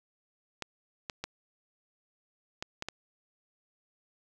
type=clicks; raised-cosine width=0.2 ms; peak=-18 dBFS; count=6; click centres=0.623 / 1.098 / 1.24 / 2.625 / 2.824 / 2.886 s; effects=10-bit